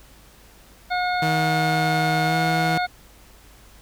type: harmonic tone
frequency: 722 Hz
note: F#5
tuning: 43 cents flat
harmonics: 1 / 2 / 3 / 5 / 6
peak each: -22 / -27 / -30 / -36 / -35 dBFS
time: 0.9-2.87 s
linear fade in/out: 20 ms
type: tone with pitch glide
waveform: sawtooth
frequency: 157.9 to 162.25 Hz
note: D#3 to E3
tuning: +26 to -27 cents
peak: -18 dBFS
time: 1.22-2.78 s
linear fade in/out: 5 ms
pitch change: +47 cents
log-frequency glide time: 2.26-2.35 s
effects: added 50 Hz sine -51 dBFS peak until 3.81 s + pink hiss -51 dBFS RMS until 3.81 s